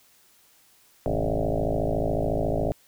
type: tone with frequency modulation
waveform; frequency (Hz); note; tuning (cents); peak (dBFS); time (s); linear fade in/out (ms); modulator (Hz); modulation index
sine; 281.5; C#4; +27; -22; 1.06-2.72; 0; 54; 7.4
effects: white hiss -59 dBFS RMS until 2.87 s